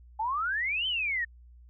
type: exponential two-way sweep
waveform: sine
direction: up then down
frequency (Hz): 840 to 3136 to 1808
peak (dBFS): -27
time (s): 0.19-1.25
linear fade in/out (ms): 10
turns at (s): 0.87
effects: added 60 Hz sine -50 dBFS peak until 1.69 s